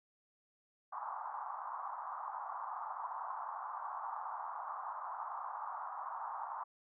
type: band-pass noise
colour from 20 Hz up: pink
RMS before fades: -43 dBFS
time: 0.92-6.64 s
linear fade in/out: 10 ms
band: 810 to 1200 Hz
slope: 48 dB/octave
effects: none